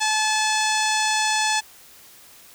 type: harmonic tone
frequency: 864 Hz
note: A5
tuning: 32 cents flat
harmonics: 1 / 2 / 3 / 4 / 5 / 6 / 7 / 8 / 9 / 10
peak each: -23 / -26 / -28 / -29 / -30 / -31 / -31 / -32 / -33 / -33 dBFS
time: 0-1.61 s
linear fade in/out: 20 ms
effects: white hiss -48 dBFS RMS until 2.54 s